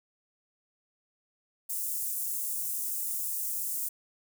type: high-pass noise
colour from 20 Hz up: white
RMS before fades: -33 dBFS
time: 1.69-3.89 s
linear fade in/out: 10 ms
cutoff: 7700 Hz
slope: 24 dB/octave
effects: none